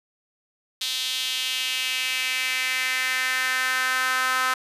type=tone with high-pass filter sweep; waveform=sawtooth; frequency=257.6 Hz; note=C4; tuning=27 cents flat; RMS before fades=-25 dBFS; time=0.81-4.54 s; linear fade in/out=5 ms; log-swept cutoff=3600 to 1300 Hz; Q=3; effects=resampled to 32000 Hz